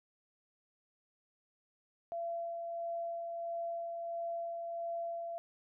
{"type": "tone with tremolo", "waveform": "sine", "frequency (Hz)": 678, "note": "E5", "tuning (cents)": 49, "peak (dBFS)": -35, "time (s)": [2.12, 5.38], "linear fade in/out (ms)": 0, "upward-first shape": "sine", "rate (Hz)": 1.5, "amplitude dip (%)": 30, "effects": []}